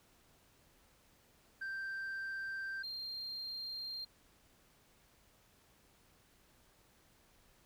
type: tone pair in turn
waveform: sine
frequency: 1569 / 4189 Hz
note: G6 / C8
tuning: +1 / +1 cents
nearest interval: octave + perfect fourth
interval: 1700 cents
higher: second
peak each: -36 / -39 dBFS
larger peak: first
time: 1.61-2.83 / 2.83-4.05 s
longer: neither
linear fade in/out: 10 ms
effects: tanh soft clip ceiling -38 dBFS + pink hiss -68 dBFS RMS until 7.65 s